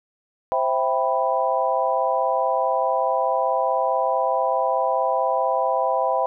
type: chord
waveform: sine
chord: C major seventh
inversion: none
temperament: equal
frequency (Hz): 523.3 / 659.3 / 784 / 987.8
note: C5 / E5 / G5 / B5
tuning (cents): 0 / 0 / 0 / 0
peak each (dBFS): -24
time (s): 0.52-6.26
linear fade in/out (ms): 0
effects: none